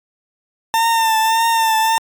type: tone with vibrato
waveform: 40% pulse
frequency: 900 Hz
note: A5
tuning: 39 cents sharp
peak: -12 dBFS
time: 0.74-1.98 s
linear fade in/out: 0 ms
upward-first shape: triangle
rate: 1.7 Hz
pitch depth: 43 cents each way
effects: AAC 64 kbps